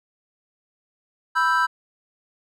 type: chord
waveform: triangle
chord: E minor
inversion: second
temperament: equal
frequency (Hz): 987.8 / 1318.5 / 1568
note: B5 / E6 / G6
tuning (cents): 0 / 0 / 0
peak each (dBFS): -20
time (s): 1.35-1.67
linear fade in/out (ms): 20
effects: none